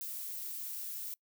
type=noise; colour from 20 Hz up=violet; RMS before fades=-41 dBFS; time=0.01-1.14 s; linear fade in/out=0 ms; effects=noise-tail reverb RT60 0.1 s tail -25 dB re dry